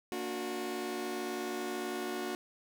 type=chord; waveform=sawtooth; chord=Bb augmented; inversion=none; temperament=just; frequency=233.1 / 291.4 / 364.2 Hz; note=Bb3 / D4 / F#4; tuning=0 / -13 / -27 cents; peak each=-38 / -38 / -33 dBFS; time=0.12-2.35 s; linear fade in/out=0 ms; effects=none